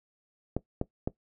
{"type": "clicks", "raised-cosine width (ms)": 2, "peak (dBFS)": -15, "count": 3, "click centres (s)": [0.566, 0.814, 1.075], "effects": ["noise-tail reverb RT60 0.1 s tail -18 dB re dry"]}